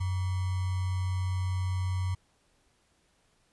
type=tone with sample-and-hold; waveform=sine; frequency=92.5 Hz; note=F#2; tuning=in tune; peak=-27 dBFS; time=0-2.15 s; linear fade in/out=10 ms; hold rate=1050 Hz; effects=pink hiss -69 dBFS RMS until 3.52 s + resampled to 24000 Hz